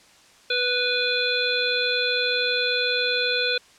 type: harmonic tone with a mistuned harmonic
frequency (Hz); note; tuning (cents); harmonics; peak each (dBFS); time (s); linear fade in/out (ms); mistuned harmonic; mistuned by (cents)
493.9; B4; 0; 1 / 3 / 5 / 7 / 8; -27 / -27 / -27 / -27 / -27; 0.5-3.58; 5; 8; +62
effects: white hiss -53 dBFS RMS until 3.78 s + low-pass 7000 Hz 12 dB/octave